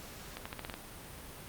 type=accelerating click train; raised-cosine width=0.3 ms; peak=-23 dBFS; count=7; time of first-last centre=0.37-0.74 s; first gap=85 ms; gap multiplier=0.87; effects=pink hiss -48 dBFS RMS until 1.48 s + Opus 48 kbps

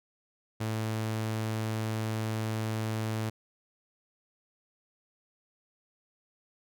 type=tone; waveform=sawtooth; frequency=110 Hz; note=A2; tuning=in tune; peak=-26 dBFS; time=0.6-3.3 s; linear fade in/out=10 ms; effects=none

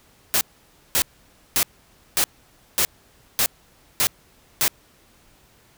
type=noise bursts; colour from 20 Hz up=white; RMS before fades=-19 dBFS; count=8; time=0.34-4.68 s; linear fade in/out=0 ms; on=70 ms; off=540 ms; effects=pink hiss -56 dBFS RMS until 5.77 s

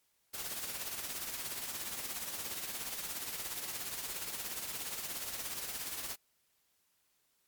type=noise with tremolo; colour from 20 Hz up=white; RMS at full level=-38 dBFS; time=0.33-6.16 s; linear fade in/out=20 ms; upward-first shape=triangle; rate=17 Hz; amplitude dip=55%; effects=white hiss -75 dBFS RMS until 7.47 s + MP3 96 kbps

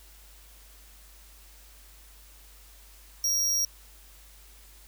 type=tone; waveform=45% pulse; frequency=5650 Hz; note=F8; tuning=19 cents sharp; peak=-24 dBFS; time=3.24-3.65 s; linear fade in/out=2 ms; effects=added 50 Hz sine -52 dBFS peak until 4.87 s + white hiss -55 dBFS RMS until 4.87 s

